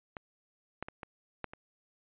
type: clicks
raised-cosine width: 0.5 ms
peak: -25 / -21 / -26 / -26 / -20 / -30 dBFS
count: 6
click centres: 0.168 / 0.826 / 0.885 / 1.032 / 1.443 / 1.535 s
effects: resampled to 8000 Hz